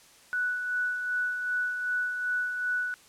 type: tone with tremolo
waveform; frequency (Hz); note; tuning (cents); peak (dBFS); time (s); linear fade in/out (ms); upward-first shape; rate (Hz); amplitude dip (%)
sine; 1480; F#6; 0; -25; 0.33-2.94; 0; sine; 2.6; 45
effects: white hiss -56 dBFS RMS until 3.08 s + low-pass 10000 Hz 12 dB/octave